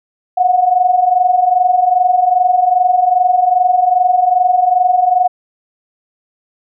sine tone pair together, 711 / 733.5 Hz, F5 / F#5, +31 / -15 cents, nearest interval minor second, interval 54 cents, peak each -14 / -10 dBFS, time 0.37-5.28 s, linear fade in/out 10 ms, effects none

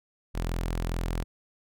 sawtooth tone, 42.38 Hz, E1, 49 cents sharp, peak -24 dBFS, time 0.34-1.24 s, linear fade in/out 20 ms, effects none

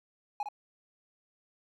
triangle tone with echo, 830.6 Hz, G#5, in tune, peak -28 dBFS, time 0.4-0.43 s, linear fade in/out 2 ms, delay 57 ms, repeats 1, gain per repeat -6 dB, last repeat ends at 0.487 s, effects none

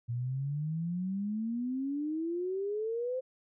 sine exponential sweep, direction up, 116.54 to 523.3 Hz, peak -31 dBFS, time 0.08-3.21 s, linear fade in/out 20 ms, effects none

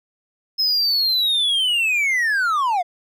triangle linear sweep, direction down, 5180 to 672 Hz, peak -15 dBFS, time 0.58-2.83 s, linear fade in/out 20 ms, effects none

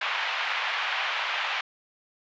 white band-pass noise, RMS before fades -29 dBFS, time 0.01-1.61 s, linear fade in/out 5 ms, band 760 to 3000 Hz, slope 24 dB/octave, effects resampled to 16000 Hz

